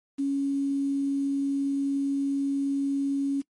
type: tone with quantisation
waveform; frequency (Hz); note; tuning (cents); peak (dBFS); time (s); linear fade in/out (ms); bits
sine; 277.6; C#4; +3; -23; 0.18-3.42; 20; 8
effects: noise-tail reverb RT60 0.1 s tail -20 dB re dry + MP3 48 kbps